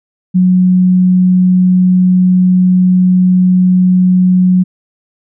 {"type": "tone", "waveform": "sine", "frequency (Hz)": 183, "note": "F#3", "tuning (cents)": -19, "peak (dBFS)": -5, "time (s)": [0.34, 4.64], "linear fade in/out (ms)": 20, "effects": []}